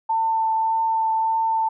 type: tone with vibrato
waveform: sine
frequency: 893 Hz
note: A5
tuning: 25 cents sharp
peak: -18 dBFS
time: 0.09-1.69 s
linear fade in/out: 10 ms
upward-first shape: triangle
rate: 1.7 Hz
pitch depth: 12 cents each way
effects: none